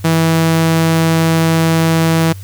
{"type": "tone", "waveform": "sawtooth", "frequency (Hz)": 163.2, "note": "E3", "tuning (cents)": -17, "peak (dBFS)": -6, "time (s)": [0.04, 2.33], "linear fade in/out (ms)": 10, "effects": ["added 97 Hz sine -27 dBFS peak until 2.43 s", "white hiss -42 dBFS RMS until 2.43 s"]}